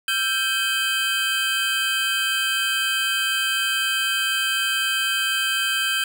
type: tone cluster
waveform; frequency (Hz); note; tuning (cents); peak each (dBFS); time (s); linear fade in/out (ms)
square; 1349 / 1578 / 2539 / 3118; E6 / G6 / D#7 / G7; +40 / +11 / +34 / -10; -33 / -25 / -28 / -25; 0.08-6.04; 2
effects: none